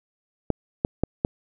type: clicks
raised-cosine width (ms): 2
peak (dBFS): -7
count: 4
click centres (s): 0.503 / 0.849 / 1.036 / 1.249
effects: none